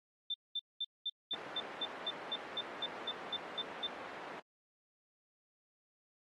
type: tone bursts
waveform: sine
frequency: 3560 Hz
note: A7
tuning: 20 cents sharp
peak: -34 dBFS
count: 15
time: 0.3-3.87 s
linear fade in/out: 5 ms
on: 42 ms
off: 210 ms
type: band-pass noise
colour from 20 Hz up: pink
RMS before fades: -48 dBFS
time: 1.33-4.4 s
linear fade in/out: 5 ms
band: 410 to 1900 Hz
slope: 12 dB/octave
effects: AAC 32 kbps